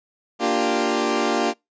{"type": "chord", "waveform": "20% pulse", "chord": "G minor seventh", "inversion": "first", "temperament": "equal", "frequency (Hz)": [233.1, 293.7, 349.2, 392], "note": ["Bb3", "D4", "F4", "G4"], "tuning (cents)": [0, 0, 0, 0], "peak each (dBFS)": -20, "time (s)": [0.39, 1.54], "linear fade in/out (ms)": 50, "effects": ["noise-tail reverb RT60 0.2 s tail -26 dB re dry", "resampled to 16000 Hz"]}